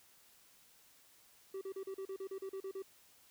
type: tone bursts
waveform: triangle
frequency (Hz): 385.7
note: G4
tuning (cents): -28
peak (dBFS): -38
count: 12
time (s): 1.54-2.823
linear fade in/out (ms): 5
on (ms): 73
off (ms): 37
effects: white hiss -65 dBFS RMS until 3.3 s